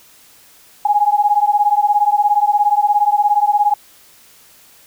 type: beating tone pair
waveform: sine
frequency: 820 / 837 Hz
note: G#5 / G#5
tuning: -22 / +13 cents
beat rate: 17 Hz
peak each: -14 dBFS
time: 0.85-3.74 s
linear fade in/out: 5 ms
effects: white hiss -47 dBFS RMS until 4.86 s